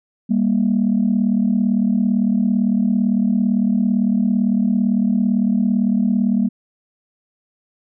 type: tone pair together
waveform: sine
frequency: 198.7 / 236.5 Hz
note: G3 / A#3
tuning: +24 / +25 cents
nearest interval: minor third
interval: 301 cents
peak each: -16 dBFS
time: 0.29-6.49 s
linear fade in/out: 20 ms
effects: tanh soft clip ceiling -8 dBFS